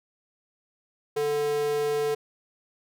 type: tone with high-pass filter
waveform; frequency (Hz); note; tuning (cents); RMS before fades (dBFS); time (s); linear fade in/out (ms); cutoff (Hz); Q
square; 146.83; D3; 0; -26; 1.16-2.15; 10; 410; 3.8
effects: none